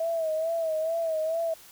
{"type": "tone with vibrato", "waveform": "sine", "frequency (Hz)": 647, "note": "E5", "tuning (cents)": -32, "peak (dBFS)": -25, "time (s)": [0, 1.54], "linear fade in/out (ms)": 5, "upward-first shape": "sine", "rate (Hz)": 2.3, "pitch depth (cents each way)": 59, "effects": ["white hiss -51 dBFS RMS until 1.71 s"]}